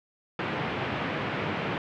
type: band-pass noise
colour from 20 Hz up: pink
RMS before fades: -31 dBFS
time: 0.39-1.78 s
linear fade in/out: 2 ms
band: 110 to 2900 Hz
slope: 24 dB/octave
effects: none